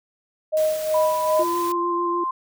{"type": "tone with tremolo", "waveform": "sine", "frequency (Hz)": 622.3, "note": "D#5", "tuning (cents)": 0, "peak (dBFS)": -16, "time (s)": [0.52, 1.44], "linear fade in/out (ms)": 20, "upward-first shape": "sine", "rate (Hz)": 2.6, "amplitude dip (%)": 65}
{"type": "noise", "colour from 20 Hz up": "white", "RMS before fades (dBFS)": -36, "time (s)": [0.57, 1.72], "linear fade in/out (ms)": 0}
{"type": "tone with pitch glide", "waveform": "sine", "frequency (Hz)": [987, 1045.7], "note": ["B5", "C6"], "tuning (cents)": [-1, -1], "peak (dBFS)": -22, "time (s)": [0.94, 2.31], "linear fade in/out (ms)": 5, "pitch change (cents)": 100, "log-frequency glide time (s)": [1.24, 1.76]}
{"type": "tone with vibrato", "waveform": "sine", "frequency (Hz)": 346.2, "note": "F4", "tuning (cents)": -15, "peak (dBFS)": -24, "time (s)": [1.39, 2.24], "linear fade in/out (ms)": 5, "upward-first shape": "square", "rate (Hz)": 6.7, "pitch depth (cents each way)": 12}
{"effects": []}